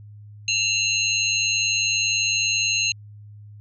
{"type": "tone cluster", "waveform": "sine", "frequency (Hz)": [2694, 2794, 4109, 6480], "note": ["E7", "F7", "C8", "G#8"], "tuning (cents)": [37, 0, -32, -43], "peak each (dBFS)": -25, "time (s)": [0.48, 2.92], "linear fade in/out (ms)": 2, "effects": ["added 104 Hz sine -40 dBFS peak until 3.6 s"]}